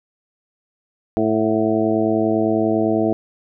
harmonic tone with a mistuned harmonic, 110 Hz, A2, in tune, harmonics 1 / 2 / 3 / 4 / 5 / 6 / 7, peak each -29 / -22 / -19 / -23 / -29 / -22 / -29 dBFS, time 1.17-3.13 s, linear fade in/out 0 ms, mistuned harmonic 7, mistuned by -51 cents, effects none

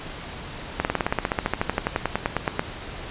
slowing click train, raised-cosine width 0.5 ms, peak -6 dBFS, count 24, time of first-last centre 0.8-2.594 s, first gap 49 ms, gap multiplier 1.04, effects pink hiss -36 dBFS RMS until 3.1 s + resampled to 8000 Hz

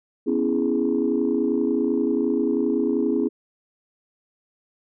sine chord, C# minor seventh, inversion third, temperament equal, 246.9 / 277.2 / 329.6 / 415.3 Hz, B3 / C#4 / E4 / G#4, 0 / 0 / 0 / 0 cents, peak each -24 dBFS, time 0.26-3.29 s, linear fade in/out 20 ms, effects tanh soft clip ceiling -11 dBFS

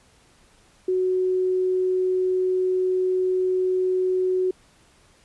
sine tone, 370 Hz, F#4, in tune, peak -19 dBFS, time 0.88-4.51 s, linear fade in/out 5 ms, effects pink hiss -57 dBFS RMS until 5.24 s + resampled to 24000 Hz

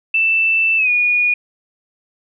sine tone with pitch glide, 2656 to 2450 Hz, E7 to D#7, +12 to -27 cents, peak -12 dBFS, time 0.14-1.34 s, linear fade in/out 5 ms, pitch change -139 cents, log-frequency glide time 0.77-0.9 s, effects none

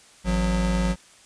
square tone pair together, 53.81 / 181 Hz, A1 / F#3, -38 / -38 cents, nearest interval octave + major sixth, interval 2100 cents, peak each -24 dBFS, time 0.24-0.96 s, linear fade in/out 50 ms, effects white hiss -52 dBFS RMS until 1.25 s + resampled to 22050 Hz

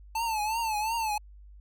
square tone with vibrato, 881 Hz, A5, 2 cents sharp, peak -28 dBFS, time 0.15-1.18 s, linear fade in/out 5 ms, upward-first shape triangle, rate 2.8 Hz, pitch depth 110 cents each way, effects added 50 Hz sine -47 dBFS peak until 1.6 s

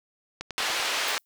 click train, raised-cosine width 0.2 ms, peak -16 dBFS, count 5, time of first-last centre 0.41-0.798 s, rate 10.3 Hz
white band-pass noise, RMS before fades -28 dBFS, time 0.58-1.18 s, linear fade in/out 0 ms, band 540 to 4000 Hz, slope 12 dB/octave
violet noise with exponential decay, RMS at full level -34 dBFS, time 1.08-1.25 s, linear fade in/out 0 ms, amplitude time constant 35 ms
effects none

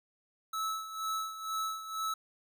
square tone with tremolo, 1304 Hz, E6, 19 cents flat, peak -32 dBFS, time 0.53-2.14 s, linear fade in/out 5 ms, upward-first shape sine, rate 2.1 Hz, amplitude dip 70%, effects none

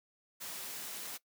white noise, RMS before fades -43 dBFS, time 0.4-1.18 s, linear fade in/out 20 ms, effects noise-tail reverb RT60 0.1 s tail -19 dB re dry + high-pass 150 Hz 12 dB/octave

